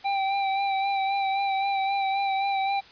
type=tone with vibrato; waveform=square; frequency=784 Hz; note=G5; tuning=in tune; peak=-24 dBFS; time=0.04-2.81 s; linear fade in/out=20 ms; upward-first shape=sine; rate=3.8 Hz; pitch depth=28 cents each way; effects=white hiss -50 dBFS RMS until 2.91 s + resampled to 11025 Hz